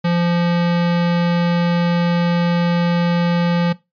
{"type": "tone", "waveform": "square", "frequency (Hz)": 172.8, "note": "F3", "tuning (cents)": -18, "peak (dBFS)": -15, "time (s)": [0.04, 3.73], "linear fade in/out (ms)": 10, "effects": ["noise-tail reverb RT60 0.2 s tail -18 dB re dry", "resampled to 11025 Hz"]}